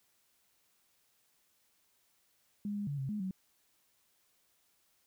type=tone with pitch steps; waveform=sine; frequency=205.4 / 204.2 / 142.9 / 134.4 / 210 / 188.2 Hz; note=G#3 / G#3 / D3 / C3 / G#3 / F#3; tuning=-19 / -29 / -47 / +47 / +19 / +30 cents; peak=-34 dBFS; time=2.65-3.31 s; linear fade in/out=2 ms; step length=110 ms; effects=white hiss -73 dBFS RMS until 5.06 s